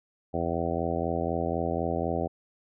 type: harmonic tone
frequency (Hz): 84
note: E2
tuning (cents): +33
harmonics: 1 / 2 / 3 / 4 / 5 / 6 / 7 / 8 / 9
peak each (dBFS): -35 / -35 / -35 / -35 / -35 / -35 / -35 / -35 / -35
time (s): 0.33-2.28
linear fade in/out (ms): 20
effects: none

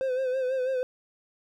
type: tone with vibrato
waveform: triangle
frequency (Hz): 517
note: C5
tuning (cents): -21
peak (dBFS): -23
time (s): 0.01-0.83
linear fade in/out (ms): 0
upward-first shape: sine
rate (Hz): 6.1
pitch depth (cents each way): 53
effects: none

